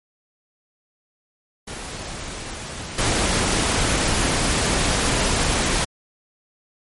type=noise with level steps; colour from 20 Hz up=pink; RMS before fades=-32 / -20 dBFS; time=1.67-5.85 s; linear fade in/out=10 ms; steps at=2.98 s; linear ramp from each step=5 ms; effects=MP3 48 kbps